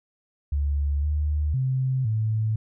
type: tone with pitch steps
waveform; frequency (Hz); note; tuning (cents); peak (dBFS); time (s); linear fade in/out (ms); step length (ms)
sine; 71.6 / 74.9 / 130.7 / 109.5; D2 / D2 / C3 / A2; -43 / +35 / -1 / -8; -21; 0.52-2.56; 5; 510
effects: none